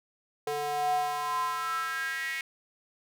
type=tone with high-pass filter sweep; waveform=square; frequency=146.83 Hz; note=D3; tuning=in tune; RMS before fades=-31 dBFS; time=0.47-2.41 s; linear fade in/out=2 ms; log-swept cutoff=530 to 2100 Hz; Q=7; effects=none